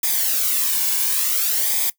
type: noise with flanger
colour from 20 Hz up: blue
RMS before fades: -20 dBFS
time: 0.03-1.9 s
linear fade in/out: 5 ms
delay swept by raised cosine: 0.7 to 1.58 ms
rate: 0.57 Hz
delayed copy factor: -0.65
effects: noise-tail reverb RT60 0.1 s tail -19 dB re dry